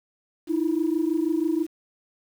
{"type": "tone pair together", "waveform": "sine", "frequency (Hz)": [309.5, 335.7], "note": ["D#4", "E4"], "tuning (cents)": [-9, 32], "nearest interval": "minor second", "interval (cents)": 141, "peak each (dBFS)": -23, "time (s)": [0.47, 1.67], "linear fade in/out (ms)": 50, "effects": ["tanh soft clip ceiling -15 dBFS", "8-bit"]}